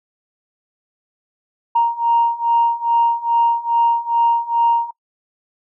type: beating tone pair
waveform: sine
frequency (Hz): 932.3 / 934.7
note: A#5 / A#5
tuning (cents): 0 / +4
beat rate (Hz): 2.4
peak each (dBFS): -17 / -15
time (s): 1.75-4.91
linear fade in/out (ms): 10
effects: noise-tail reverb RT60 0.1 s tail -24 dB re dry + tanh soft clip ceiling -6 dBFS